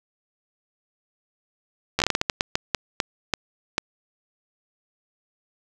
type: slowing click train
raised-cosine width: 0.2 ms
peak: -3 dBFS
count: 15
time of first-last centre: 1.99-3.781 s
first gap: 12 ms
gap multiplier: 1.32
effects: none